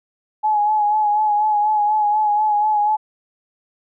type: tone with vibrato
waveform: sine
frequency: 844 Hz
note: G#5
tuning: 28 cents sharp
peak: -14 dBFS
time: 0.43-2.97 s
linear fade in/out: 20 ms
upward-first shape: sine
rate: 4.1 Hz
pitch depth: 36 cents each way
effects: none